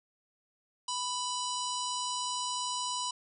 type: harmonic tone with a mistuned harmonic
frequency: 993 Hz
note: B5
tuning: 9 cents sharp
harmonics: 1 / 3 / 4 / 5 / 6 / 7 / 8 / 9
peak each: -35 / -40 / -41 / -42 / -43 / -43 / -44 / -45 dBFS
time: 0.88-3.11 s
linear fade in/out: 5 ms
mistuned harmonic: 6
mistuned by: -88 cents
effects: none